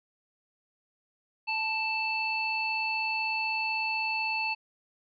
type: harmonic tone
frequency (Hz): 882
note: A5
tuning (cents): +4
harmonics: 1 / 3 / 5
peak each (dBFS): -33 / -29 / -38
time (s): 1.47-4.55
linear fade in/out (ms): 20
effects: none